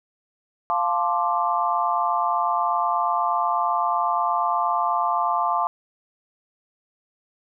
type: chord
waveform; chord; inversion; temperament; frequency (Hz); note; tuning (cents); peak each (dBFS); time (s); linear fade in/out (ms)
sine; D minor seventh; first; equal with one note detuned; 698.5 / 875.4 / 1046.5 / 1174.7; F5 / A5 / C6 / D6; 0 / -9 / 0 / 0; -25; 0.7-5.67; 0
effects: none